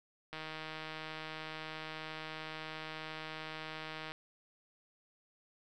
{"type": "click train", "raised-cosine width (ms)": 0.3, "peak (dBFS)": -27, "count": 596, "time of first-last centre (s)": [0.33, 4.12], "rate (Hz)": 157, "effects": []}